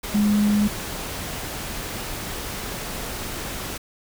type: tone in noise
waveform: sine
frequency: 207.7 Hz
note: G#3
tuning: in tune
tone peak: -16 dBFS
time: 0.14-0.68 s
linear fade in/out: 10 ms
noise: pink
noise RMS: -31 dBFS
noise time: 0.03-3.78 s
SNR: +12 dB
effects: none